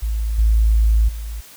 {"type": "tone with level steps", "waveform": "sine", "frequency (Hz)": 54.7, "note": "A1", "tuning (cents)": -9, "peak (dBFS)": [-18, -11, -25], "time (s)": [0.02, 1.41], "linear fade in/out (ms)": 10, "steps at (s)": [0.38, 1.08], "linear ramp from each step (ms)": 10, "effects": ["white hiss -43 dBFS RMS until 1.56 s"]}